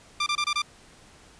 15% pulse tone bursts, 1187 Hz, D6, 18 cents sharp, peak -17 dBFS, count 5, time 0.2-0.62 s, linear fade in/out 5 ms, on 64 ms, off 25 ms, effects pink hiss -53 dBFS RMS until 1.39 s + resampled to 22050 Hz

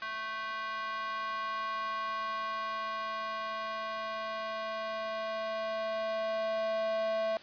square tone with high-pass filter sweep, 220 Hz, A3, in tune, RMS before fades -35 dBFS, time 0.02-7.37 s, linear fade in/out 0 ms, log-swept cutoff 1300 to 640 Hz, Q 3.8, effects white hiss -51 dBFS RMS until 7.42 s + resampled to 11025 Hz

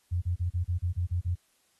sine tone bursts, 88.3 Hz, F2, 20 cents sharp, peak -25 dBFS, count 9, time 0.11-1.356 s, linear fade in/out 20 ms, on 110 ms, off 32 ms, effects white hiss -69 dBFS RMS until 1.79 s + AAC 32 kbps

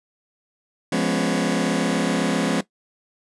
sawtooth chord, C# dominant seventh, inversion first, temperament just, 173.24 / 207.9 / 249.5 / 277.2 Hz, E#3 / G#3 / B3 / C#4, -14 / +2 / +18 / 0 cents, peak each -21 dBFS, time 0.92-2.61 s, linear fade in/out 5 ms, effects noise-tail reverb RT60 0.1 s tail -17 dB re dry + resampled to 24000 Hz

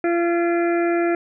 harmonic tone, 342.3 Hz, F4, 35 cents flat, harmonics 1 / 2 / 4 / 5 / 6 / 7, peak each -18 / -24 / -30 / -32 / -34 / -35 dBFS, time 0.04-1.15 s, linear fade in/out 2 ms, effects none

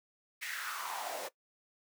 pink noise with high-pass filter sweep, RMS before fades -40 dBFS, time 0.41-1.29 s, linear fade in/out 20 ms, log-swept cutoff 2100 to 510 Hz, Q 4.7, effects noise-tail reverb RT60 0.1 s tail -18 dB re dry

